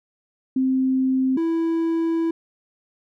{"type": "tone pair in turn", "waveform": ["sine", "triangle"], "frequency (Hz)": [261.6, 329.6], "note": ["C4", "E4"], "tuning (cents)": [0, 0], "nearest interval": "major third", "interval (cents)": 400, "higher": "second", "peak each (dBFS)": -17, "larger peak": "neither", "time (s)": [[0.56, 1.37], [1.37, 2.31]], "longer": "second", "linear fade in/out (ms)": 5, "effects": []}